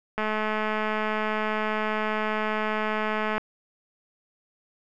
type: click train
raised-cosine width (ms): 0.5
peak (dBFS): -13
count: 689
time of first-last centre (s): 0.18-3.38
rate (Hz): 215
effects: none